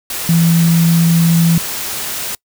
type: tone in noise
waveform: sine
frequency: 167.2 Hz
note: E3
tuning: 25 cents sharp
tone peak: -8 dBFS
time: 0.29-1.58 s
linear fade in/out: 2 ms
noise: white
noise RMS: -22 dBFS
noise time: 0.1-2.35 s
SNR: +11 dB
effects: noise-tail reverb RT60 0.1 s tail -25 dB re dry